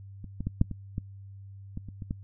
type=clicks; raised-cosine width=5 ms; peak=-27 / -20 / -17 / -9 / -22 / -19 / -22 / -28 / -26 / -18 dBFS; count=10; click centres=0.243 / 0.406 / 0.47 / 0.614 / 0.713 / 0.981 / 1.774 / 1.887 / 2.022 / 2.109 s; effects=noise-tail reverb RT60 0.1 s tail -23 dB re dry + added 98 Hz sine -43 dBFS peak until 2.23 s